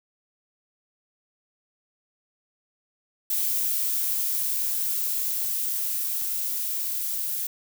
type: noise with level ramp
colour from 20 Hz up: violet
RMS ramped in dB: -25 to -29 dBFS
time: 3.3-7.47 s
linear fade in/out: 5 ms
effects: none